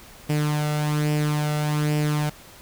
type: tone with flanger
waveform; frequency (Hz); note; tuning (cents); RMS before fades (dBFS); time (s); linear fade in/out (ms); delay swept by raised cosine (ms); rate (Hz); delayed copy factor
sawtooth; 150; D3; +37; -23; 0.29-2.3; 10; 0.38 to 1.48; 1.2; +0.55
effects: pink hiss -46 dBFS RMS until 2.61 s

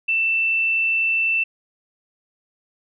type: tone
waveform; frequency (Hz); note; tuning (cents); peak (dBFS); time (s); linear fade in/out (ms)
sine; 2668; E7; +20; -17; 0.08-1.44; 10
effects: none

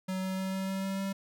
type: tone with pitch steps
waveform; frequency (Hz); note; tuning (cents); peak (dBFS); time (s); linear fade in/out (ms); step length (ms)
square; 187.5 / 188.7 / 189.9 / 191.11 / 192.33 / 193.55 / 194.79; F#3 / F#3 / F#3 / G3 / G3 / G3 / G3; +23 / +34 / +45 / -44 / -33 / -22 / -11; -32; 0.08-1.13; 10; 150
effects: none

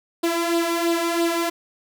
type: tone with flanger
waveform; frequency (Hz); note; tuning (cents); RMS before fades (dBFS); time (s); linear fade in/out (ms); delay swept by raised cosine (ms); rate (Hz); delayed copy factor
sawtooth; 337.7; E4; +42; -22; 0.23-1.5; 10; 0.23 to 2.13; 3; +0.6
effects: none

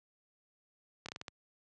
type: slowing click train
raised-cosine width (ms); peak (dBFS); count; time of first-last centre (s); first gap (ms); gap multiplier
0.2; -24; 6; 1.06-1.282; 26; 1.27
effects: high-pass 80 Hz 12 dB/octave + resampled to 22050 Hz

